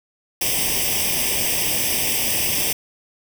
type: noise with comb filter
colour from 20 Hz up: white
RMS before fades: -21 dBFS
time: 0.41-2.73 s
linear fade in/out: 5 ms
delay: 0.36 ms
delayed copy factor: +1
effects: none

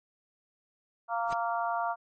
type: harmonic tone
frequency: 231.7 Hz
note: A#3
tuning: 10 cents flat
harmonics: 3 / 4 / 5 / 6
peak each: -31 / -33 / -35 / -37 dBFS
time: 1.08-1.96 s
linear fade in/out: 50 ms
type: noise with exponential growth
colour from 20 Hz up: pink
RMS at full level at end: -36 dBFS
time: 1.25-1.33 s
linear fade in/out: 0 ms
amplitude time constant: 16 ms
effects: MP3 32 kbps

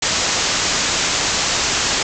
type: low-pass noise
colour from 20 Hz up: white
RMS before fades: -19 dBFS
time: 0.02-2.03 s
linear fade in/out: 5 ms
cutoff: 7500 Hz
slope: 96 dB/octave
effects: none

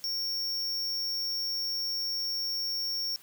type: tone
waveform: square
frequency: 5500 Hz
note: F8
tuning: 27 cents flat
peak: -30 dBFS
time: 0.04-3.16 s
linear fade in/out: 0 ms
effects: white hiss -55 dBFS RMS until 3.22 s + high-pass 60 Hz 12 dB/octave

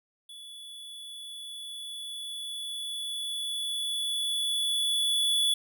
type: tone with level ramp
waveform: square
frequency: 3429 Hz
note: A7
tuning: 45 cents flat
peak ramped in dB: -44 to -23 dBFS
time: 0.29-5.54 s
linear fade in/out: 5 ms
effects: none

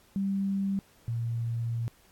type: tone pair in turn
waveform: sine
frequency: 196 / 116.54 Hz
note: G3 / A#2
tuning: 0 / 0 cents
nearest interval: major sixth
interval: 900 cents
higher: first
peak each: -26 / -28 dBFS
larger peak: first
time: 0.16-0.79 / 1.08-1.88 s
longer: second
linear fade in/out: 0 ms
effects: pink hiss -61 dBFS RMS until 2.11 s + AAC 64 kbps

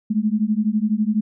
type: beating tone pair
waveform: sine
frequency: 207.7 / 219.7 Hz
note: G#3 / A3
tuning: 0 / -2 cents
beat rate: 12 Hz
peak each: -20 dBFS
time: 0.1-1.21 s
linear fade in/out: 10 ms
effects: none

